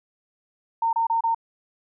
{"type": "tone bursts", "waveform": "sine", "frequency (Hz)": 914, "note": "A#5", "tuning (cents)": -34, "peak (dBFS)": -19, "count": 4, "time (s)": [0.82, 1.347], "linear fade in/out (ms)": 5, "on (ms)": 110, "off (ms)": 29, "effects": []}